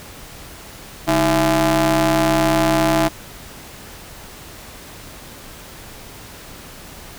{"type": "ring-modulated tone", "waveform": "sawtooth", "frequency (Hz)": 174.9, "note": "F3", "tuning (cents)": 3, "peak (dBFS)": -7, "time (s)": [1.07, 3.09], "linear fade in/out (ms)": 20, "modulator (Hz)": 491, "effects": ["pink hiss -38 dBFS RMS until 7.18 s"]}